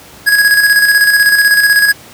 square tone with tremolo, 1661.2 Hz, G#6, in tune, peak -5 dBFS, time 0.26-1.93 s, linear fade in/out 20 ms, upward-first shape square, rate 16 Hz, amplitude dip 45%, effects pink hiss -36 dBFS RMS until 2.13 s + high-pass 80 Hz 12 dB/octave

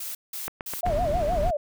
blue noise bursts, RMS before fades -34 dBFS, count 3, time 0-0.81 s, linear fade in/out 5 ms, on 150 ms, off 180 ms
click train, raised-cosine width 0.5 ms, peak -17 dBFS, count 4, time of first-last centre 0.48-0.865 s, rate 7.8 Hz
sine tone with vibrato, 651 Hz, E5, 22 cents flat, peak -23 dBFS, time 0.83-1.57 s, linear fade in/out 5 ms, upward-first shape sine, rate 6.5 Hz, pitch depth 200 cents each way
brown noise, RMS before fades -28 dBFS, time 0.85-1.51 s, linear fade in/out 10 ms
effects none

